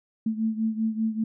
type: beating tone pair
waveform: sine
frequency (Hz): 220 / 225.1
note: A3 / A3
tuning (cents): 0 / +40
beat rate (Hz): 5.1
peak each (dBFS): -25 / -29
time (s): 0.26-1.24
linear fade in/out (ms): 5
effects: none